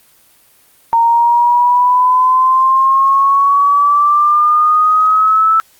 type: exponential sweep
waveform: sine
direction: up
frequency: 920 to 1318.5 Hz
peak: -7 dBFS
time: 0.93-5.6 s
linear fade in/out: 0 ms
effects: white hiss -49 dBFS RMS until 5.79 s + Opus 32 kbps